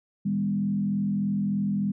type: tone with frequency modulation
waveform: sine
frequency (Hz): 200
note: G3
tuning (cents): +35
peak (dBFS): -23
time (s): 0.25-1.92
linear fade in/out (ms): 10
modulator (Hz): 43.3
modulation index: 0.73
effects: none